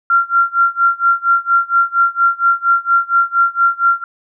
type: tone with tremolo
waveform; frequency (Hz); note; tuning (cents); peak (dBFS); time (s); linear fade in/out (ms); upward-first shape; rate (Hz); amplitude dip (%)
sine; 1377; F6; -25; -7; 0.1-4.04; 2; sine; 4.3; 95
effects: none